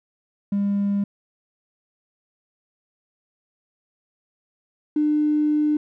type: tone pair in turn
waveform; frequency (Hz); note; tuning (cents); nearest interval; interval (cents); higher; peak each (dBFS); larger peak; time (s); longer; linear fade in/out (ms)
triangle; 201.1 / 300.4; G3 / D4; +44 / +39; perfect fifth; 695; second; -16 / -13; second; 0.52-1.04 / 4.96-5.77; second; 5
effects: tanh soft clip ceiling -15 dBFS